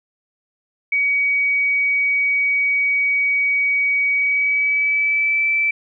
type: tone with pitch glide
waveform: sine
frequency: 2260 to 2322 Hz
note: C#7 to D7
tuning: +33 to -20 cents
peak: -15 dBFS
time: 0.92-5.71 s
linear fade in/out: 5 ms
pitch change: +47 cents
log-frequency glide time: 4.14-5.48 s
effects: none